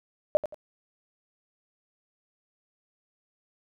sine tone with echo, 606 Hz, D#5, 46 cents flat, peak -16 dBFS, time 0.35-0.37 s, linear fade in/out 0 ms, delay 87 ms, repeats 2, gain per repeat -11 dB, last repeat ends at 0.544 s, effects none

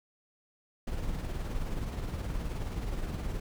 brown noise with tremolo, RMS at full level -32 dBFS, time 0.87-3.4 s, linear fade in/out 5 ms, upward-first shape triangle, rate 19 Hz, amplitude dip 50%, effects none

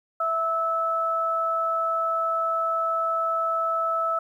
sine tone pair together, 659.3 / 1305.3 Hz, E5 / E6, 0 / -17 cents, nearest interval octave, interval 1183 cents, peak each -28 / -23 dBFS, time 0.2-4.19 s, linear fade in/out 5 ms, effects 10-bit

